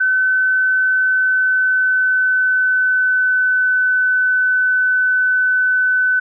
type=tone with pitch glide; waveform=sine; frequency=1519 to 1507.6 Hz; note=F#6 to F#6; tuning=+45 to +32 cents; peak=-12 dBFS; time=0-6.2 s; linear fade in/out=10 ms; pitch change=-13 cents; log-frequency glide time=0.89-3.78 s; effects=none